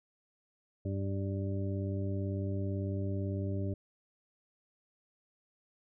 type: harmonic tone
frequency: 98 Hz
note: G2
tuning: in tune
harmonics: 1 / 2 / 3 / 4 / 6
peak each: -33 / -40 / -41 / -43 / -45 dBFS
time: 0.85-3.74 s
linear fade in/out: 5 ms
effects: none